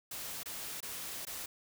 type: noise with dropouts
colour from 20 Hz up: white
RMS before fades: -42 dBFS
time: 0.11-1.46 s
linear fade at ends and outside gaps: 5 ms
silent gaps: 0.433-0.457 / 0.805-0.827 / 1.252-1.268 s
effects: none